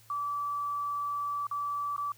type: tone with dropouts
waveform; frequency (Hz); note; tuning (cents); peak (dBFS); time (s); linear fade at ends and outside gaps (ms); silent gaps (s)
sine; 1156; D6; -28; -30; 0.1-2.12; 2; 1.469-1.512 / 1.964-1.979
effects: added 112 Hz sine -60 dBFS peak until 2.17 s + white hiss -60 dBFS RMS until 2.17 s